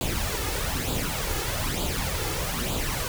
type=noise with flanger; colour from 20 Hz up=pink; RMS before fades=-28 dBFS; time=0.01-3.08 s; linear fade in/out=0 ms; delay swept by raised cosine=0.26 to 2.36 ms; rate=1.1 Hz; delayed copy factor=+0.6; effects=none